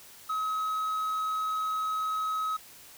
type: tone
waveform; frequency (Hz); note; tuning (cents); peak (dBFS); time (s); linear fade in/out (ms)
triangle; 1276; D#6; +43; -26; 0.29-2.57; 10
effects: white hiss -51 dBFS RMS until 2.97 s